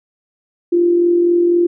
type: tone with amplitude modulation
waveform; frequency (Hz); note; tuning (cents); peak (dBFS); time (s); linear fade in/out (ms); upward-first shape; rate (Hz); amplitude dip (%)
sine; 346.9; F4; -12; -8; 0.72-1.67; 10; sine; 44; 40
effects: none